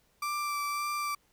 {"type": "tone with vibrato", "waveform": "35% pulse", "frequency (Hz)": 1172, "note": "D6", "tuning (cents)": -4, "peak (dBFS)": -29, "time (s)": [0.22, 1.15], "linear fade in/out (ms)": 5, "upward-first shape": "sine", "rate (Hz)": 1.8, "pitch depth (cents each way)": 14, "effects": ["pink hiss -69 dBFS RMS until 1.32 s"]}